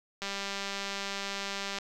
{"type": "click train", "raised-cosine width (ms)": 0.2, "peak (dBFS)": -18, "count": 311, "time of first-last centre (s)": [0.22, 1.786], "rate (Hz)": 198, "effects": ["10-bit"]}